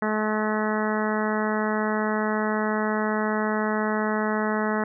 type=harmonic tone; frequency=214.5 Hz; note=A3; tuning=44 cents flat; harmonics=1 / 2 / 3 / 4 / 5 / 6 / 7 / 8 / 9; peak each=-26 / -29 / -31 / -32 / -33 / -34 / -34 / -35 / -36 dBFS; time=0.02-4.84 s; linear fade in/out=2 ms; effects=none